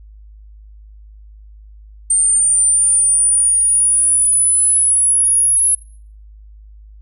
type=linear sweep; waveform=sine; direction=up; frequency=8870 to 10580 Hz; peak=-10 dBFS; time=2.1-5.75 s; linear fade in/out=5 ms; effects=noise-tail reverb RT60 0.5 s tail -24 dB re dry + added 52 Hz sine -37 dBFS peak until 7.01 s